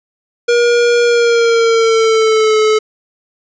square tone with pitch glide, 476.6 to 432 Hz, A#4 to A4, +38 to -32 cents, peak -9 dBFS, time 0.48-2.79 s, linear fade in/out 10 ms, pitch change -170 cents, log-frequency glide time 1.04-2.57 s, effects resampled to 16000 Hz + 8-bit

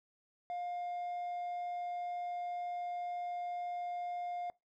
triangle tone with quantisation, 707 Hz, F5, 21 cents sharp, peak -35 dBFS, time 0.5-4.5 s, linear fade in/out 0 ms, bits 10, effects noise-tail reverb RT60 0.2 s tail -22 dB re dry + low-pass 4000 Hz 12 dB/octave

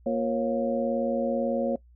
harmonic tone with a mistuned harmonic, 117.6 Hz, A#2, 16 cents sharp, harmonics 2 / 3 / 4 / 5 / 6, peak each -28 / -36 / -33 / -26 / -37 dBFS, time 0.06-1.76 s, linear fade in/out 5 ms, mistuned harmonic 5, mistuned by -120 cents, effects noise-tail reverb RT60 0.1 s tail -20 dB re dry + added 60 Hz sine -52 dBFS peak until 1.95 s

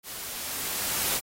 white noise with level ramp, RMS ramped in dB -39 to -26 dBFS, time 0.03-1.21 s, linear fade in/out 50 ms, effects AAC 48 kbps

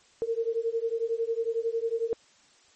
sine beating tone pair, 452.6 / 463.6 Hz, A4 / A#4, +49 / -10 cents, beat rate 11 Hz, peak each -29 dBFS, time 0.22-2.13 s, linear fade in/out 0 ms, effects white hiss -60 dBFS RMS until 2.75 s + MP3 32 kbps

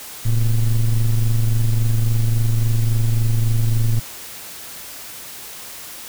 triangle ring-modulated tone, 61.9 Hz, B1, 5 cents sharp, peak -8 dBFS, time 0.25-4 s, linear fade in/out 10 ms, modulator 50.1 Hz, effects white hiss -35 dBFS RMS until 6.08 s

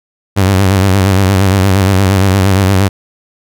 sawtooth tone with vibrato, 96.2 Hz, G2, 32 cents flat, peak -3 dBFS, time 0.36-2.89 s, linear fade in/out 20 ms, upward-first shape sine, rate 8.6 Hz, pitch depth 74 cents each way, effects none

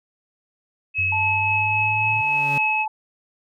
sine tone with tremolo, 2573 Hz, E7, 43 cents flat, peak -18 dBFS, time 0.94-2.86 s, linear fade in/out 50 ms, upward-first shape triangle, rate 3.7 Hz, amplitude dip 25%
sine exponential sweep, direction up, 92.5 to 110 Hz, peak -28 dBFS, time 0.98-2.22 s, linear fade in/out 10 ms
sine tone with vibrato, 871 Hz, A5, 18 cents flat, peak -23 dBFS, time 1.12-2.88 s, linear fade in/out 5 ms, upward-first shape square, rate 1.1 Hz, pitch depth 9 cents each way
40% pulse tone with exponential growth, 141.6 Hz, C#3, 37 cents sharp, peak -24 dBFS, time 1.79-2.58 s, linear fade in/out 2 ms, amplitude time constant 170 ms
effects none

